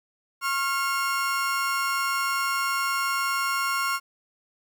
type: tone pair together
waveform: 35% pulse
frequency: 1085.5 / 1390 Hz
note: C#6 / F6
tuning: -37 / -9 cents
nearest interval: major third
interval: 428 cents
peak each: -25 dBFS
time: 0.41-4 s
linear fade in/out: 50 ms
effects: 10-bit